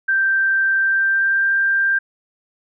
sine tone with pitch glide, 1568 to 1584.4 Hz, G6 to G6, 0 to +18 cents, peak -14 dBFS, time 0.08-1.99 s, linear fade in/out 10 ms, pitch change +18 cents, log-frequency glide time 0.79-1.51 s, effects none

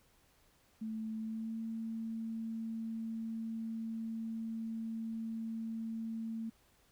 sine tone with pitch glide, 220 to 225 Hz, A3 to A3, 0 to +39 cents, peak -37 dBFS, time 0.81-6.5 s, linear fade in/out 10 ms, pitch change +39 cents, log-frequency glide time 1.19-1.58 s, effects pink hiss -69 dBFS RMS until 6.91 s

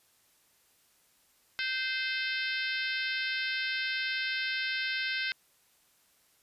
harmonic tone, 519 Hz, C5, 14 cents flat, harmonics 3 / 4 / 5 / 6 / 7 / 8 / 9 / 10, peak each -34 / -36 / -38 / -40 / -41 / -42 / -43 / -44 dBFS, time 1.59-5.32 s, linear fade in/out 0 ms, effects white hiss -67 dBFS RMS until 6.42 s + resampled to 32000 Hz

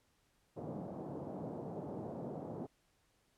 pink band-pass noise, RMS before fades -44 dBFS, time 0.56-2.67 s, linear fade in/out 20 ms, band 130 to 740 Hz, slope 24 dB/octave, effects pink hiss -75 dBFS RMS until 3.37 s + low-pass 12000 Hz 12 dB/octave

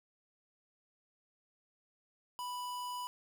square tone, 987.8 Hz, B5, in tune, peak -39 dBFS, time 2.39-3.07 s, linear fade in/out 0 ms, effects 11-bit

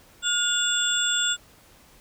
sine tone cluster, 1431 / 2828 / 3469 / 7610 Hz, F6 / F7 / A7 / A#8, +42 / +21 / -25 / +35 cents, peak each -26 / -31 / -25 / -27 dBFS, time 0.22-1.37 s, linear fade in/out 50 ms, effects pink hiss -54 dBFS RMS until 2 s

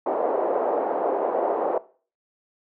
white band-pass noise, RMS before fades -24 dBFS, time 0.06-1.78 s, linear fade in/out 5 ms, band 390 to 730 Hz, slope 24 dB/octave, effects noise-tail reverb RT60 0.4 s tail -19 dB re dry

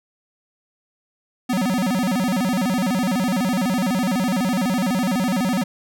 square tone with vibrato, 215.6 Hz, A3, 35 cents flat, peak -19 dBFS, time 1.49-5.64 s, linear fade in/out 10 ms, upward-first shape square, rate 12 Hz, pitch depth 260 cents each way, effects none

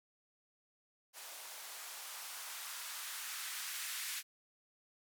violet noise with band-pass filter sweep, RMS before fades -45 dBFS, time 1.13-4.23 s, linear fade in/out 50 ms, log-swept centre 630 to 1800 Hz, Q 1.3, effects none

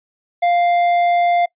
sine tone with tanh clipping, 698.5 Hz, F5, in tune, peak -14 dBFS, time 0.42-1.46 s, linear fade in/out 10 ms, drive 9 dB, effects noise-tail reverb RT60 0.1 s tail -23 dB re dry + resampled to 8000 Hz

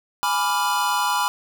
square chord, G# diminished seventh, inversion none, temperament equal, 830.6 / 987.8 / 1174.7 / 1396.9 Hz, G#5 / B5 / D6 / F6, 0 / 0 / 0 / 0 cents, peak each -27 / -23 / -28 / -28 dBFS, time 0.23-1.28 s, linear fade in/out 0 ms, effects none

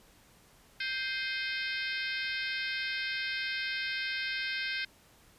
harmonic tone with a mistuned harmonic, 523.3 Hz, C5, in tune, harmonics 3 / 4 / 5 / 6 / 7 / 8 / 9 / 10, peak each -36 / -38 / -40 / -42 / -43 / -44 / -45 / -46 dBFS, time 0.8-4.85 s, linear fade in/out 5 ms, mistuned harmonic 5, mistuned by -59 cents, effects pink hiss -61 dBFS RMS until 5.38 s + resampled to 32000 Hz

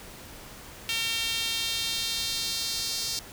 sawtooth tone with high-pass filter sweep, 456.1 Hz, A#4, 38 cents flat, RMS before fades -30 dBFS, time 0.89-3.19 s, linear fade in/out 0 ms, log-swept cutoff 2900 to 4800 Hz, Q 2.5, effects pink hiss -45 dBFS RMS until 3.32 s

